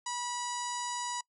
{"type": "harmonic tone with a mistuned harmonic", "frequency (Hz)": 974, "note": "B5", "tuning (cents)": -24, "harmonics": [1, 2, 3, 4, 5, 6, 7, 8, 9, 10], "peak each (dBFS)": [-36, -45, -48, -46, -45, -49, -41, -48, -51, -53], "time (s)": [0.06, 1.21], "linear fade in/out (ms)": 5, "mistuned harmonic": 7, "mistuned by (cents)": 16, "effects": ["noise-tail reverb RT60 0.1 s tail -25 dB re dry"]}